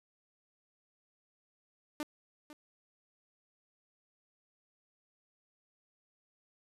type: tone with echo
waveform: sawtooth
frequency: 299.3 Hz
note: D4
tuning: 33 cents sharp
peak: -31 dBFS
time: 2-2.03 s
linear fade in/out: 0 ms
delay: 500 ms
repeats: 1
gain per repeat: -14 dB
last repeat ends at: 2.53 s
effects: resampled to 32000 Hz